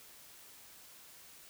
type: silence
effects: white hiss -56 dBFS RMS until 1.49 s